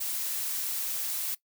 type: noise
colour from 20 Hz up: blue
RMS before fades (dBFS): -32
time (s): 0-1.35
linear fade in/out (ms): 10
effects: noise-tail reverb RT60 0.1 s tail -19 dB re dry